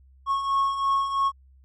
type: beating tone pair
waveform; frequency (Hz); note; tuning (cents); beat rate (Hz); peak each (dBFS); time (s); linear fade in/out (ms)
triangle; 1095 / 1098; C#6 / C#6; -22 / -17; 3; -27 / -20; 0.26-1.32; 50
effects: added 66 Hz sine -51 dBFS peak until 1.64 s + MP3 48 kbps